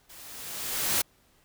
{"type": "noise with level ramp", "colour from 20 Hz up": "white", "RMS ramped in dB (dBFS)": [-49, -24], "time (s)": [0.09, 1.02], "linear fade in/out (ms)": 10, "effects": ["pink hiss -64 dBFS RMS until 1.44 s"]}